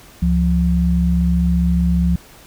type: tone pair together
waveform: sine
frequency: 69.59 / 174.61 Hz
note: C#2 / F3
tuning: +7 / 0 cents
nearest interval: octave + major third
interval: 1593 cents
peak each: -16 / -15 dBFS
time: 0.22-2.16 s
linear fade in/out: 5 ms
effects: pink hiss -44 dBFS RMS until 2.46 s